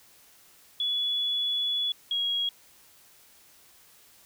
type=tone pair in turn; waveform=sine; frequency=3407 / 3300 Hz; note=G#7 / G#7; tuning=+44 / -12 cents; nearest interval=minor second; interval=56 cents; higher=first; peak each=-25 dBFS; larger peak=neither; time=0.8-1.92 / 2.11-2.49 s; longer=first; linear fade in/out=2 ms; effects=white hiss -57 dBFS RMS until 4.25 s